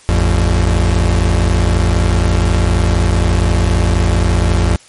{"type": "tone pair together", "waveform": "35% pulse", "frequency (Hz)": [54.96, 85.9], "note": ["A1", "F2"], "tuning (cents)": [-1, -28], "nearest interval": "minor sixth", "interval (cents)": 773, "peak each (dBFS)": -11, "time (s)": [0.09, 4.76], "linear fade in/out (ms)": 0, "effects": ["white hiss -43 dBFS RMS until 4.88 s", "MP3 48 kbps"]}